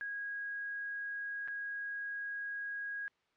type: tone with dropouts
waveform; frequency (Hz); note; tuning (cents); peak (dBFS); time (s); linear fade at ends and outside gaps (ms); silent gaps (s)
sine; 1645; G#6; -17; -37; 0.01-3.08; 0; 1.476-1.483
effects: white hiss -75 dBFS RMS until 3.36 s + low-pass 3000 Hz 12 dB/octave